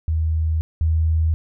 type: tone pair in turn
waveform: sine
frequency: 79.7 / 80.16 Hz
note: D#2 / E2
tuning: +42 / -48 cents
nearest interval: unison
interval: 10 cents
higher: second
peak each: -17 / -15 dBFS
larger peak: second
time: 0.08-0.61 / 0.81-1.34 s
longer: neither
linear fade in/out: 0 ms
effects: none